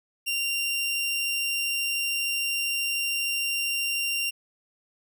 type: tone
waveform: sawtooth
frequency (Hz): 2773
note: F7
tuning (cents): -13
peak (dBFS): -22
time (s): 0.26-4.31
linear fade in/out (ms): 20
effects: none